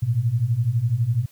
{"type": "beating tone pair", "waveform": "sine", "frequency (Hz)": [110, 122], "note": ["A2", "B2"], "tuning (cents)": [0, -21], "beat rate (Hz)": 12, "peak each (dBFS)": [-23, -20], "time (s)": [0.02, 1.26], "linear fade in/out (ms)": 10, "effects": ["white hiss -56 dBFS RMS until 1.31 s"]}